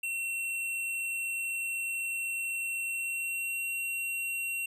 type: tone with pitch glide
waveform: square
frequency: 2718 to 2738 Hz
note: F7 to F7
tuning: -48 to -35 cents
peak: -32 dBFS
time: 0.03-4.66 s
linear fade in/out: 5 ms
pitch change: +13 cents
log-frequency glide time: 2.89-3.65 s
effects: none